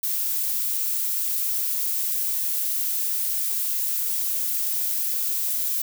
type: noise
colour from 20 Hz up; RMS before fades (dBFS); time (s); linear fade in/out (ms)
violet; -25; 0.03-5.82; 5
effects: none